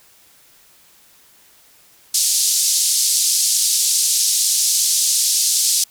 pink band-pass noise, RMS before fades -17 dBFS, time 2.14-5.84 s, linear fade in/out 5 ms, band 4700 to 11000 Hz, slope 24 dB/octave, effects white hiss -51 dBFS RMS until 5.9 s

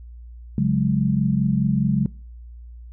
sine chord, C# suspended fourth, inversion none, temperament equal with one note detuned, 138.59 / 182.66 / 207.7 Hz, C#3 / F#3 / G#3, 0 / -22 / 0 cents, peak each -21 dBFS, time 0.58-2.06 s, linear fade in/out 2 ms, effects noise-tail reverb RT60 0.4 s tail -22 dB re dry + added 59 Hz sine -37 dBFS peak until 2.92 s

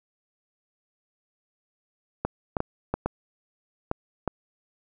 clicks, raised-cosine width 1 ms, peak -11 dBFS, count 7, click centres 2.25 / 2.568 / 2.604 / 2.94 / 3.06 / 3.914 / 4.277 s, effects none

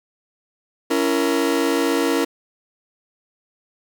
40% pulse chord, A# diminished, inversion first, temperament just, 279.7 / 335.6 / 466.2 Hz, C#4 / E4 / A#4, +16 / +31 / 0 cents, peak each -21 dBFS, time 0.9-2.25 s, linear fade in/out 10 ms, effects none

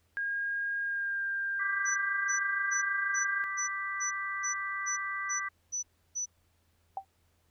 sine tone with pitch glide, 1625 to 1594.3 Hz, G#6 to G6, -38 to +29 cents, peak -30 dBFS, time 0.17-3.44 s, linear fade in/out 0 ms, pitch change -33 cents, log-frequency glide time 0.81-1.24 s
sine chord, G major, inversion second, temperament equal, 1174.7 / 1568 / 1975.5 Hz, D6 / G6 / B6, 0 / 0 / 0 cents, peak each -37 / -38 / -36 dBFS, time 1.59-5.49 s, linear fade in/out 10 ms
sine tone bursts, 5960 Hz, F#8, 12 cents sharp, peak -31 dBFS, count 11, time 1.85-6.26 s, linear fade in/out 20 ms, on 110 ms, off 320 ms
sine tone with exponential decay, 776 Hz, G5, 18 cents flat, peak -28 dBFS, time 6.97-7.05 s, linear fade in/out 2 ms, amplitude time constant 17 ms
effects added 84 Hz sine -70 dBFS peak until 7.5 s + pink hiss -73 dBFS RMS until 7.5 s

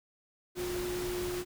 sine tone in noise, 357.9 Hz, F4, 42 cents sharp, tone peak -33 dBFS, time 0.55-1.45 s, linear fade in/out 50 ms, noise pink, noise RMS -40 dBFS, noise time 0.55-1.45 s, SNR +4 dB, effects none

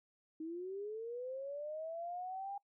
sine linear sweep, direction up, 311.1 to 809 Hz, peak -40 dBFS, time 0.4-2.58 s, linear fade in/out 5 ms, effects noise-tail reverb RT60 0.1 s tail -23 dB re dry

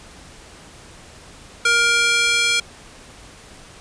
square tone with high-pass filter sweep, 470 Hz, A#4, 14 cents sharp, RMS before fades -17 dBFS, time 1.65-2.6 s, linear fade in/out 5 ms, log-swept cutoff 1500 to 2500 Hz, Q 1.4, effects pink hiss -43 dBFS RMS until 3.8 s + resampled to 22050 Hz

